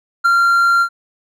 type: tone with ADSR envelope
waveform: triangle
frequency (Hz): 1382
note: F6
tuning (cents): -19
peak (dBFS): -5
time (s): 0.24-0.89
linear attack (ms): 19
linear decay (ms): 4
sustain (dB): -3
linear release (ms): 76
effects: none